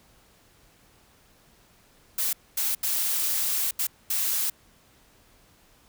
blue noise bursts at uneven times, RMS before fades -26 dBFS, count 5, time 2.18-2.33 / 2.57-2.75 / 2.83-3.71 / 3.79-3.87 / 4.1-4.5 s, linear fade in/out 5 ms, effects pink hiss -59 dBFS RMS until 5.88 s

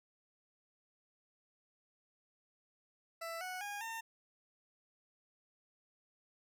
20% pulse tone with pitch steps, 664 / 736.8 / 817.5 / 907.1 Hz, E5 / F#5 / G#5 / A#5, +12 / -7 / -28 / -47 cents, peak -36 dBFS, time 3.21-4.01 s, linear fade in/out 10 ms, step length 200 ms, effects none

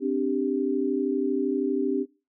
sine chord, C suspended second, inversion none, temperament just, 261.6 / 294.3 / 392.4 Hz, C4 / D4 / G4, 0 / +4 / +2 cents, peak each -27 dBFS, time 0-2.06 s, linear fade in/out 50 ms, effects noise-tail reverb RT60 0.3 s tail -21 dB re dry

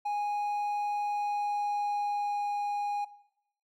triangle tone with pitch glide, 826 to 820.8 Hz, G#5 to G#5, -10 to -21 cents, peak -27 dBFS, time 0.05-3.05 s, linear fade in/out 10 ms, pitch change -11 cents, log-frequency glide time 1.03-2.47 s, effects noise-tail reverb RT60 0.8 s tail -18 dB re dry

